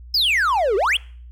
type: exponential two-way sweep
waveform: triangle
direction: down then up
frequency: 5270 to 370 to 3459 Hz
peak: -14 dBFS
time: 0.14-0.97 s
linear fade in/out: 5 ms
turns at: 0.76 s
effects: noise-tail reverb RT60 0.5 s tail -25 dB re dry + added 60 Hz sine -37 dBFS peak until 1.31 s